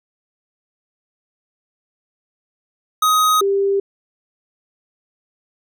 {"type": "tone pair in turn", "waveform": ["square", "sine"], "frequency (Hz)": [1256, 395.6], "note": ["D#6", "G4"], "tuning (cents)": [16, 16], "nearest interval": "octave + minor sixth", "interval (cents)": 2000, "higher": "first", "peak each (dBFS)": [-13, -14], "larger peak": "first", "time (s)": [[3.02, 3.41], [3.41, 3.8]], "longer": "neither", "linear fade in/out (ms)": 5, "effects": []}